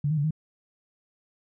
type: tone with pitch steps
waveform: sine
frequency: 145.1 / 156.5 / 143.7 / 156.4 Hz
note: D3 / D#3 / D3 / D#3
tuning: -21 / +10 / -37 / +9 cents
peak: -22 dBFS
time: 0.04-0.308 s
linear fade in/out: 5 ms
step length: 67 ms
effects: none